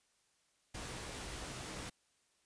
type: noise with comb filter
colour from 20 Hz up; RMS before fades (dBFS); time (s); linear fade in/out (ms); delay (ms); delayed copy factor
pink; -45; 0.74-1.9; 10; 16; +0.55
effects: white hiss -75 dBFS RMS until 2.45 s + resampled to 22050 Hz